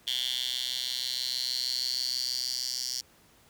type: tone with high-pass filter sweep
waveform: 10% pulse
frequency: 126.3 Hz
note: B2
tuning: 39 cents sharp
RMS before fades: -32 dBFS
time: 0.07-3.01 s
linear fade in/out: 5 ms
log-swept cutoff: 3400 to 5100 Hz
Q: 7.9
effects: pink hiss -60 dBFS RMS until 3.49 s + high-pass 60 Hz 12 dB/octave